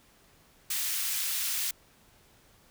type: high-pass noise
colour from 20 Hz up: white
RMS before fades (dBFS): -31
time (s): 0.7-1.71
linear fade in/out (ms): 5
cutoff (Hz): 1900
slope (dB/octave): 12
effects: pink hiss -61 dBFS RMS until 2.7 s